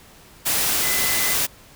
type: tone in noise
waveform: sine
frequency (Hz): 2022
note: B6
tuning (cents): +40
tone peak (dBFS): -27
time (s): 0.82-1.35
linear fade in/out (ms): 20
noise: white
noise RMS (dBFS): -21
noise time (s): 0.45-1.47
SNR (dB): -9
effects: pink hiss -48 dBFS RMS until 1.75 s